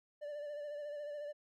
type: tone with vibrato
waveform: triangle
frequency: 587.3 Hz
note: D5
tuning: in tune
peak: -39 dBFS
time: 0.21-1.33 s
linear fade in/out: 20 ms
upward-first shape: sine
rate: 14 Hz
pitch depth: 35 cents each way
effects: none